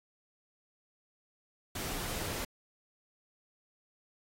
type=noise; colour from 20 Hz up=pink; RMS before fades=-38 dBFS; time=1.75-2.45 s; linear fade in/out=5 ms; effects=AAC 48 kbps